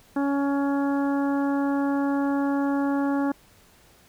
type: harmonic tone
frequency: 280 Hz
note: C#4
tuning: 18 cents sharp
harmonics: 1 / 2 / 3 / 4 / 5 / 6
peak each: -22 / -32 / -32 / -37 / -38 / -41 dBFS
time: 0.16-3.32 s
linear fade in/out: 5 ms
effects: pink hiss -56 dBFS RMS until 4.08 s